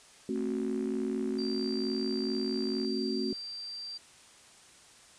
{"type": "chord", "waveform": "sine", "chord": "F# diminished", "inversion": "first", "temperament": "just", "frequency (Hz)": [222, 266.4, 370], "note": ["A3", "C4", "F#4"], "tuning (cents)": [16, 31, 0], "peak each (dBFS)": -34, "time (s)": [0.29, 3.33], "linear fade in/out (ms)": 2}
{"type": "click train", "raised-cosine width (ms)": 0.5, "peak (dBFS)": -36, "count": 156, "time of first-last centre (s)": [0.36, 2.848], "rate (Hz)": 62.3}
{"type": "tone", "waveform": "sine", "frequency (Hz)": 4699, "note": "D8", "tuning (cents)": 0, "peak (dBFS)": -38, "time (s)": [1.38, 3.98], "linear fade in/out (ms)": 10}
{"effects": ["white hiss -56 dBFS RMS until 5.18 s", "resampled to 22050 Hz"]}